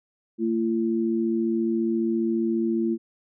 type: tone pair together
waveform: sine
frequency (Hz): 225 / 339.6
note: A3 / F4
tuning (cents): +39 / -48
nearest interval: perfect fifth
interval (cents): 713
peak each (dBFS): -24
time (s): 0.38-2.98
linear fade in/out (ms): 50
effects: none